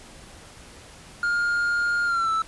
triangle tone with pitch glide, 1413 to 1318.4 Hz, F6 to E6, +20 to 0 cents, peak -19 dBFS, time 1.23-2.42 s, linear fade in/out 2 ms, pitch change -120 cents, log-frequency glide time 2.05-2.31 s, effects pink hiss -46 dBFS RMS until 2.47 s + resampled to 24000 Hz

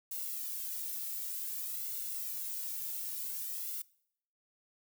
violet noise with flanger, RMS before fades -39 dBFS, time 0.11-3.82 s, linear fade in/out 5 ms, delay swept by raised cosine 1.4 to 2.24 ms, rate 0.54 Hz, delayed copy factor +0.95, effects noise-tail reverb RT60 0.7 s tail -23 dB re dry

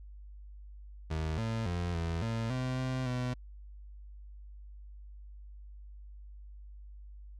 30% pulse tone with pitch steps, 79.1 / 112.9 / 87.5 / 83.4 / 113.8 / 128.2 / 129.3 / 125 Hz, D#2 / A2 / F2 / E2 / A#2 / C3 / C3 / B2, +29 / +45 / +4 / +21 / -41 / -35 / -20 / +21 cents, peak -29 dBFS, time 1.1-3.34 s, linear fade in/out 10 ms, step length 280 ms, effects added 50 Hz sine -46 dBFS peak until 7.39 s + low-pass 6000 Hz 12 dB/octave

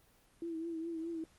sine tone with vibrato, 329.6 Hz, E4, in tune, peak -37 dBFS, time 0.42-1.24 s, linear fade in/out 2 ms, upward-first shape triangle, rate 4.8 Hz, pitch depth 59 cents each way, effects pink hiss -67 dBFS RMS until 1.38 s + Opus 24 kbps

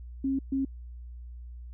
sine tone bursts at uneven times, 270 Hz, C#4, 45 cents flat, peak -25 dBFS, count 2, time 0.24-0.39 / 0.52-0.65 s, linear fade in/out 5 ms, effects added 60 Hz sine -40 dBFS peak until 1.73 s

